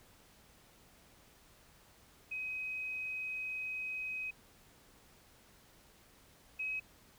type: tone pair in turn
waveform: sine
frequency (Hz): 2526 / 2544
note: D#7 / D#7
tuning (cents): +26 / +38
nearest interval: unison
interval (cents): 12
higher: second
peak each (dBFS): -37 / -35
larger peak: second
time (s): 2.31-4.31 / 6.59-6.8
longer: first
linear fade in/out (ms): 10
effects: pink hiss -63 dBFS RMS until 7.18 s